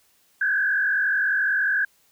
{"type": "tone with frequency modulation", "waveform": "sine", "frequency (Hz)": 1598, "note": "G6", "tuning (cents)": 33, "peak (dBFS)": -19, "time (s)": [0.41, 1.85], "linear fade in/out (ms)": 5, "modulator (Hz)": 45.5, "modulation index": 1.8, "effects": ["white hiss -62 dBFS RMS until 2.11 s"]}